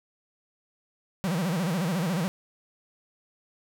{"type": "tone with vibrato", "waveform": "45% pulse", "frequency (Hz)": 175.4, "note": "F3", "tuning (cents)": 8, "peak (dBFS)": -25, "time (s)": [1.24, 2.28], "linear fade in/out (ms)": 0, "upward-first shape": "sine", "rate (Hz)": 14, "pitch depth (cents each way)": 210, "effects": []}